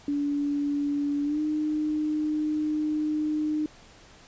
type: tone with pitch glide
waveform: sine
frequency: 287.8 to 304.9 Hz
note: D4 to D#4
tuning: -35 to -35 cents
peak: -24 dBFS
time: 0.08-3.66 s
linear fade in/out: 2 ms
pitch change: +100 cents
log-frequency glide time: 1.24-1.4 s
effects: pink hiss -52 dBFS RMS until 4.27 s + resampled to 16000 Hz